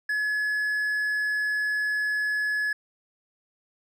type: tone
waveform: triangle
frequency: 1700 Hz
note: G#6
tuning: 40 cents sharp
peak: -22 dBFS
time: 0.09-2.73 s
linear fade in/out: 5 ms
effects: none